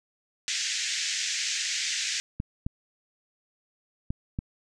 white band-pass noise, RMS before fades -30 dBFS, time 0.48-2.2 s, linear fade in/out 0 ms, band 1700 to 7300 Hz, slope 48 dB/octave
clicks, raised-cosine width 5 ms, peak -17 dBFS, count 4, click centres 2.401 / 2.665 / 4.105 / 4.389 s
effects none

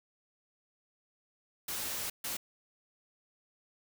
white noise bursts at uneven times, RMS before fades -37 dBFS, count 2, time 1.68-2.1 / 2.24-2.37 s, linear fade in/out 5 ms, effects none

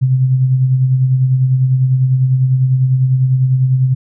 sine tone with tremolo, 129.9 Hz, C3, 12 cents flat, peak -7 dBFS, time 0.01-3.95 s, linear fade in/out 20 ms, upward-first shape sine, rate 10 Hz, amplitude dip 45%, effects none

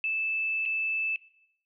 sine tone with dropouts, 2630 Hz, E7, 5 cents flat, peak -26 dBFS, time 0.04-1.16 s, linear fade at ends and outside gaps 1 ms, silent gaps 0.654-0.659 s, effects noise-tail reverb RT60 0.7 s tail -19 dB re dry

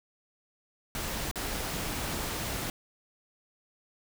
pink noise with dropouts, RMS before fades -34 dBFS, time 0.95-2.7 s, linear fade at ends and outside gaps 1 ms, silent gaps 1.313-1.357 s, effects none

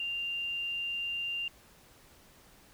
sine tone, 2788 Hz, F7, 4 cents flat, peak -32 dBFS, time 0-1.48 s, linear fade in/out 2 ms, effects pink hiss -59 dBFS RMS until 2.73 s

